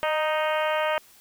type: harmonic tone with a mistuned harmonic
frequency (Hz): 311.1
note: D#4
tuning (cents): 0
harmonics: 2 / 3 / 4 / 5 / 6 / 7 / 8 / 9 / 10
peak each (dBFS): -25 / -29 / -31 / -33 / -35 / -36 / -37 / -38 / -39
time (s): 0.03-0.98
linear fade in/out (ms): 0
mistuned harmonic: 2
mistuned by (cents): -21
effects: white hiss -54 dBFS RMS until 1.2 s